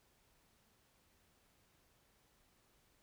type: silence
effects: pink hiss -73 dBFS RMS until 3.02 s